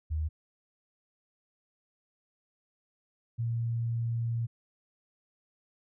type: tone pair in turn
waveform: sine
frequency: 77.78 / 116.33 Hz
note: D#2 / A#2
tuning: 0 / -3 cents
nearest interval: perfect fifth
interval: 697 cents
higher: second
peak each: -28 dBFS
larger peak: neither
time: 0.1-0.29 / 3.38-4.47 s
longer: second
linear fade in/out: 20 ms
effects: none